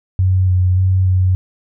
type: tone with pitch steps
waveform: sine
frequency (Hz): 93.2 / 91.4 / 93.7 / 92.5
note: F#2 / F#2 / F#2 / F#2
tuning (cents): +13 / -21 / +22 / 0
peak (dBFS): -10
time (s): 0.19-1.35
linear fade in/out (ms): 0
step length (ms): 290
effects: none